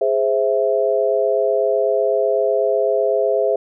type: chord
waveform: sine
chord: Ab augmented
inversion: none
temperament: equal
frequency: 415.3 / 523.3 / 659.3 Hz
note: Ab4 / C5 / E5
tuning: 0 / 0 / 0 cents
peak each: -19 dBFS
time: 0.01-3.56 s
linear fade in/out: 5 ms
effects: none